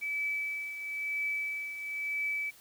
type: tone with tremolo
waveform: sine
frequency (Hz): 2301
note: D7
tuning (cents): -36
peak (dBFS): -29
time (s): 0.01-2.51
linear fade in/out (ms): 20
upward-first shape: triangle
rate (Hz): 1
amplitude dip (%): 65
effects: white hiss -57 dBFS RMS until 2.6 s